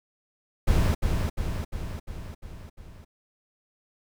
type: noise with echo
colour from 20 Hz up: brown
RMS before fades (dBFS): -21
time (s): 0.67-0.95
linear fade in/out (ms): 10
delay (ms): 350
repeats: 6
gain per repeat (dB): -4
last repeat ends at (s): 3.05
effects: none